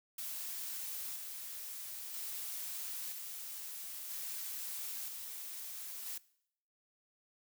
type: noise with tremolo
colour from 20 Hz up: blue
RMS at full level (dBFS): -42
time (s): 0.18-6.18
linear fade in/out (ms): 5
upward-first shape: square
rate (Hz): 0.51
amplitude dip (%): 30
effects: noise-tail reverb RT60 0.7 s tail -21 dB re dry